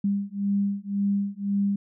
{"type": "beating tone pair", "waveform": "sine", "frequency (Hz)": [199.3, 201.2], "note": ["G3", "G3"], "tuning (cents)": [29, 45], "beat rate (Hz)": 1.9, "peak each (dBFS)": -26, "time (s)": [0.04, 1.76], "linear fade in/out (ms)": 5, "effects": []}